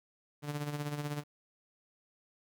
sawtooth tone with tremolo, 146.83 Hz, D3, in tune, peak -29 dBFS, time 0.42-1.24 s, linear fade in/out 50 ms, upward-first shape sine, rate 16 Hz, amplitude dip 60%, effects 11-bit

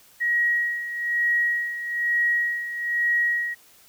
sine tone with tremolo, 1900 Hz, A#6, 33 cents sharp, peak -18 dBFS, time 0.2-3.55 s, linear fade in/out 20 ms, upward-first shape sine, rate 1.1 Hz, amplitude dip 70%, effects white hiss -54 dBFS RMS until 3.88 s

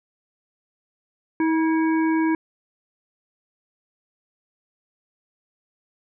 harmonic tone with a mistuned harmonic, 320.8 Hz, E4, 47 cents flat, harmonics 1 / 3 / 5 / 7, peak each -18 / -28 / -32 / -35 dBFS, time 1.4-2.35 s, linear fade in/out 2 ms, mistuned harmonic 5, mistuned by +40 cents, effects none

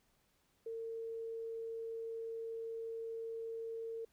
sine tone, 454.2 Hz, A#4, 45 cents flat, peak -40 dBFS, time 0.66-4.05 s, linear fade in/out 5 ms, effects pink hiss -75 dBFS RMS until 4.12 s

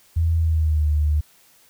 sine tone with pitch glide, 82.41 to 75.14 Hz, E2 to D2, 0 to +40 cents, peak -16 dBFS, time 0.16-1.21 s, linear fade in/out 10 ms, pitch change -160 cents, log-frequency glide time 0.36-0.88 s, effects white hiss -55 dBFS RMS until 1.69 s

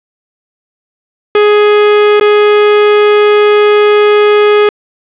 45% pulse tone with dropouts, 417.3 Hz, G#4, 8 cents sharp, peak -4 dBFS, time 1.35-4.69 s, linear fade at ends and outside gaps 2 ms, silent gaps 2.198-2.21 s, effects resampled to 8000 Hz + 7-bit

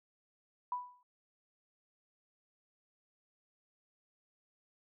sine tone with exponential decay, 987.8 Hz, B5, in tune, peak -31 dBFS, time 0.72-1.03 s, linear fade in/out 2 ms, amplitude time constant 67 ms, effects none

